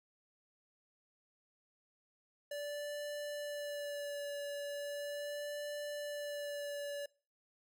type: tone with vibrato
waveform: square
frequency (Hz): 580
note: D5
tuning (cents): -22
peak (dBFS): -40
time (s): 2.51-7.06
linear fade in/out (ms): 5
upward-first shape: sine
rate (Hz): 0.38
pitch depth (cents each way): 19
effects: noise-tail reverb RT60 0.4 s tail -24 dB re dry